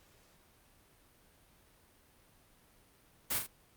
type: noise with echo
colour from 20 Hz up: white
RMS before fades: -33 dBFS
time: 3.3-3.39 s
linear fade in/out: 10 ms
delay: 39 ms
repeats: 2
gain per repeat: -6 dB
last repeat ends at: 3.468 s
effects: pink hiss -65 dBFS RMS until 3.76 s + Opus 48 kbps